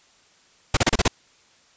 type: noise bursts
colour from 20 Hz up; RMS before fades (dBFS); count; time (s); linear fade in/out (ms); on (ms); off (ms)
pink; -17; 6; 0.74-1.08; 5; 30; 32
effects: white hiss -57 dBFS RMS until 1.76 s + resampled to 16000 Hz